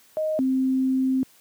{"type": "tone pair in turn", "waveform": "sine", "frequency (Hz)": [623, 261.9], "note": ["D#5", "C4"], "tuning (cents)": [2, 2], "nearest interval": "octave + minor third", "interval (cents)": 1500, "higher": "first", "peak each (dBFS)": [-22, -19], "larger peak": "second", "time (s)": [[0.17, 0.39], [0.39, 1.23]], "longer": "second", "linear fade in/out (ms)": 0, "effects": ["white hiss -56 dBFS RMS until 1.4 s", "high-pass 100 Hz 12 dB/octave"]}